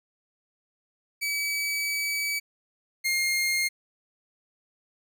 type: tone pair in turn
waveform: sawtooth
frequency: 2287 / 2127 Hz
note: D7 / C7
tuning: -47 / +28 cents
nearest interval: minor second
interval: 125 cents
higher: first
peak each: -23 / -20 dBFS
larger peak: second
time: 1.21-2.4 / 3.04-3.69 s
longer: first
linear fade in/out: 20 ms
effects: none